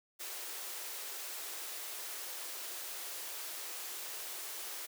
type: high-pass noise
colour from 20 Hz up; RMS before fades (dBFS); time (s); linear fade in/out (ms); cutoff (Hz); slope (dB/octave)
white; -43; 0.19-4.87; 20; 320; 96
effects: none